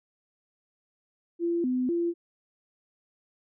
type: tone with pitch steps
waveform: sine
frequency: 341.2 / 253.2 / 342 Hz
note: F4 / B3 / F4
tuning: -40 / +43 / -36 cents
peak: -24 dBFS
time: 1.39-2.14 s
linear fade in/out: 50 ms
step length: 250 ms
effects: none